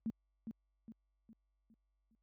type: tone with echo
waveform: sine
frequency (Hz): 224.1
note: A3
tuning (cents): +32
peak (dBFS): -34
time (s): 0.06-0.1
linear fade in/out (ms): 0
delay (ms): 410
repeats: 5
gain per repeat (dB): -7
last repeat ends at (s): 2.15
effects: added 50 Hz sine -70 dBFS peak until 2.22 s + high-pass 80 Hz 12 dB/octave